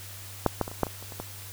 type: clicks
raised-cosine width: 1 ms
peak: -6 / -10 / -21 / -26 / -8 / -21 / -29 / -27 / -19 dBFS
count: 9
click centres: 0.463 / 0.613 / 0.679 / 0.715 / 0.833 / 0.868 / 1.026 / 1.122 / 1.2 s
effects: added 98 Hz sine -44 dBFS peak until 1.52 s + white hiss -44 dBFS RMS until 1.52 s